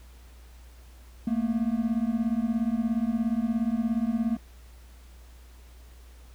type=beating tone pair; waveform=triangle; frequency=220 / 237 Hz; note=A3 / A#3; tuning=0 / +29 cents; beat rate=17 Hz; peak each=-25 dBFS; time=1.27-4.37 s; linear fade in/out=5 ms; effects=added 60 Hz sine -47 dBFS peak until 6.34 s + pink hiss -58 dBFS RMS until 6.34 s